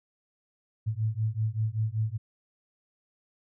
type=beating tone pair; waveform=sine; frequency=107.2 / 112.4 Hz; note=A2 / A2; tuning=-45 / +37 cents; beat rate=5.2 Hz; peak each=-29 dBFS; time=0.86-2.18 s; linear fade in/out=20 ms; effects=none